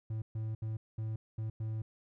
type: tone bursts at uneven times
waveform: triangle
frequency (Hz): 110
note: A2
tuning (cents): 0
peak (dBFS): -32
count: 6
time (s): 0.1-0.22 / 0.35-0.55 / 0.62-0.77 / 0.98-1.16 / 1.38-1.5 / 1.6-1.82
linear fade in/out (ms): 5
effects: none